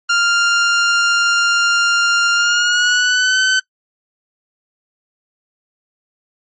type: tone with pitch glide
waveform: sawtooth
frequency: 1396.9 to 1523.3 Hz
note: F6 to F#6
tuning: 0 to +50 cents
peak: -8 dBFS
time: 0.09-3.6 s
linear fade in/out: 10 ms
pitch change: +150 cents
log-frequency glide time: 2.34-3.39 s
effects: noise-tail reverb RT60 0.1 s tail -22 dB re dry + MP3 32 kbps